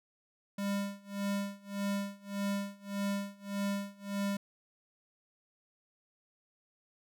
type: tone with tremolo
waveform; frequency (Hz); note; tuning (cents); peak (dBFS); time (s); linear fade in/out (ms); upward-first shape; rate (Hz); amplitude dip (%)
square; 200.1; G3; +36; -31; 0.58-4.37; 5; sine; 1.7; 95
effects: none